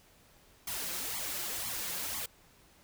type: noise with flanger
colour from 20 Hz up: white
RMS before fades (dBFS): -37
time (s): 0.67-2.26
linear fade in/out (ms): 5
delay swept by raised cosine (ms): 0.92 to 5.92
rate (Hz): 2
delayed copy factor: +0.8
effects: pink hiss -62 dBFS RMS until 2.83 s